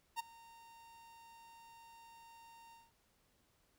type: tone with ADSR envelope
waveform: 45% pulse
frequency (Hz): 922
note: A#5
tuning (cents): -19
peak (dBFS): -35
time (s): 0.16-2.92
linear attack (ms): 35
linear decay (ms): 14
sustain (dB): -22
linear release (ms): 190
effects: pink hiss -75 dBFS RMS until 3.78 s